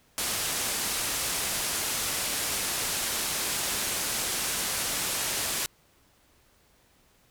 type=low-pass noise; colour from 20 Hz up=white; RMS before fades=-30 dBFS; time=0.18-5.66 s; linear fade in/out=0 ms; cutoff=12000 Hz; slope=24 dB/octave; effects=pink hiss -63 dBFS RMS until 7.3 s